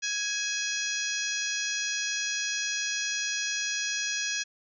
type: harmonic tone with a mistuned harmonic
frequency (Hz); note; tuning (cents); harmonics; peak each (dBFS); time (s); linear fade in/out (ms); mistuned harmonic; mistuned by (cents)
830.6; G#5; 0; 2 / 3 / 4 / 5 / 6 / 7 / 8; -34 / -35 / -37 / -39 / -38 / -34 / -38; 0.02-4.44; 20; 3; +33
effects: none